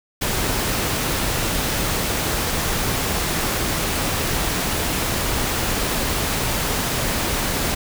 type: noise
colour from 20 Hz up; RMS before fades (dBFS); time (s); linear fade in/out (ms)
pink; -22; 0.21-7.75; 10
effects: none